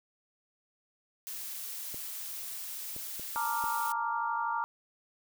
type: noise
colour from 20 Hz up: blue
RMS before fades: -40 dBFS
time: 1.27-3.92 s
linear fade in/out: 0 ms
type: clicks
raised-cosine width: 2 ms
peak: -33 dBFS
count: 4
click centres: 1.944 / 2.964 / 3.196 / 3.64 s
type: chord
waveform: sine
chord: Bb major seventh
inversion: third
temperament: equal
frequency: 880 / 932.3 / 1174.7 / 1396.9 Hz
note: A5 / Bb5 / D6 / F6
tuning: 0 / 0 / 0 / 0 cents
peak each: -38 / -32 / -36 / -37 dBFS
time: 3.36-4.64 s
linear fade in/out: 0 ms
effects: none